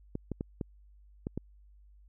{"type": "clicks", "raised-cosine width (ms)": 3, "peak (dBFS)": -21, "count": 6, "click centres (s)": [0.154, 0.317, 0.409, 0.612, 1.269, 1.376], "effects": ["added 50 Hz sine -55 dBFS peak until 2.08 s"]}